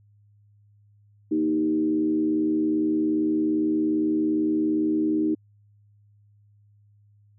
sine tone with frequency modulation, 311.1 Hz, D#4, in tune, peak -20 dBFS, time 1.31-5.35 s, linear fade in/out 10 ms, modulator 77.5 Hz, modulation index 0.64, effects added 103 Hz sine -55 dBFS peak until 7.38 s

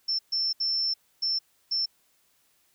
sine tone bursts at uneven times, 5360 Hz, E8, 28 cents sharp, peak -24 dBFS, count 5, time 0.08-0.19 / 0.32-0.53 / 0.6-0.94 / 1.22-1.39 / 1.71-1.86 s, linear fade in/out 10 ms, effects white hiss -67 dBFS RMS until 2.74 s

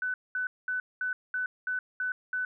sine tone bursts, 1500 Hz, F#6, 23 cents sharp, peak -28 dBFS, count 8, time 0.02-2.45 s, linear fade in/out 2 ms, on 120 ms, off 210 ms, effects none

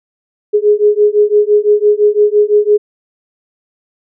sine beating tone pair, 414.6 / 420.5 Hz, G#4 / G#4, -3 / +22 cents, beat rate 5.9 Hz, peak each -10 dBFS, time 0.53-2.78 s, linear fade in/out 20 ms, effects none

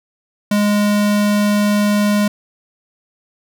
square tone, 206.8 Hz, G#3, 7 cents flat, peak -13 dBFS, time 0.51-2.28 s, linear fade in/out 5 ms, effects none

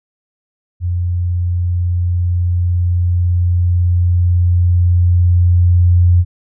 sine tone with level ramp, 88.2 Hz, F2, 18 cents sharp, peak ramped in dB -14 to -6 dBFS, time 0.8-6.25 s, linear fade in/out 50 ms, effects none

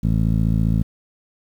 15% pulse tone with low-pass filter, 55 Hz, A1, in tune, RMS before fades -18 dBFS, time 0.03-0.83 s, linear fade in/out 10 ms, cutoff 210 Hz, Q 1.5, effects 8-bit

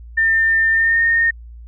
sine tone with pitch glide, 1802 to 1836.7 Hz, A6 to A#6, +41 to -26 cents, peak -12 dBFS, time 0.17-1.31 s, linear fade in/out 10 ms, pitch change +33 cents, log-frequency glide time 0.72-1.01 s, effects added 58 Hz sine -34 dBFS peak until 1.67 s

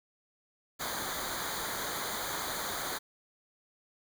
pink noise with comb filter, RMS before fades -36 dBFS, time 0.79-2.99 s, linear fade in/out 20 ms, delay 0.37 ms, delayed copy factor -0.85, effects none

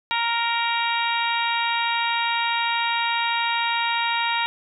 harmonic tone with a mistuned harmonic, 466.2 Hz, A#4, in tune, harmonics 2 / 3 / 4 / 5 / 6 / 7 / 8, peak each -24 / -30 / -30 / -28 / -30 / -34 / -30 dBFS, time 0.11-4.46 s, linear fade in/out 0 ms, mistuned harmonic 8, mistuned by +22 cents, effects none

